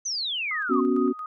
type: exponential sweep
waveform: sine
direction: down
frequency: 6280 to 1046.5 Hz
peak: -26 dBFS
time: 0.05-0.81 s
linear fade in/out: 10 ms
type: tone with tremolo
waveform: sine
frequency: 1247 Hz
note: D#6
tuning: 3 cents sharp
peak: -31 dBFS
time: 0.51-1.26 s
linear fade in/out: 2 ms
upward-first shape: square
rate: 4.4 Hz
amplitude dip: 55%
type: chord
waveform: sine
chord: B suspended second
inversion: none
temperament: equal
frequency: 246.9 / 277.2 / 370 Hz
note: B3 / C#4 / F#4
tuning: 0 / 0 / 0 cents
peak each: -24 dBFS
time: 0.69-1.13 s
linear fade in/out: 20 ms
effects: none